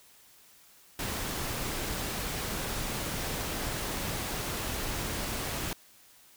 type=noise; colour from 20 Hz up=pink; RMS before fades=-34 dBFS; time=0.99-5.73 s; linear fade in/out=2 ms; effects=white hiss -58 dBFS RMS until 6.36 s